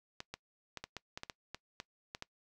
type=clicks; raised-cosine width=0.2 ms; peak=-24 dBFS; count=12; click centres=0.204 / 0.34 / 0.773 / 0.84 / 0.967 / 1.175 / 1.234 / 1.298 / 1.546 / 1.801 / 2.149 / 2.224 s; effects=noise-tail reverb RT60 0.1 s tail -22 dB re dry